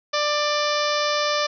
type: harmonic tone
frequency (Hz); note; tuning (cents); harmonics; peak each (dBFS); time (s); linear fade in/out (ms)
592; D5; +14; 1 / 2 / 3 / 4 / 5 / 6 / 7 / 8 / 9 / 10; -24 / -25 / -30 / -31 / -34 / -31 / -34 / -32 / -32 / -36; 0.13-1.47; 10
effects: none